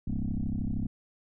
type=tone with frequency modulation; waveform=sine; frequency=107 Hz; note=A2; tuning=48 cents flat; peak=-27 dBFS; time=0.07-0.87 s; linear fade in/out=5 ms; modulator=33 Hz; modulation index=4.5; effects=tanh soft clip ceiling -23 dBFS